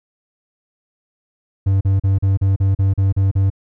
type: tone bursts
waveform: triangle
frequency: 97.1 Hz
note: G2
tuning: 16 cents flat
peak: -10 dBFS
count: 10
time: 1.66-3.502 s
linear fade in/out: 10 ms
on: 150 ms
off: 38 ms
effects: none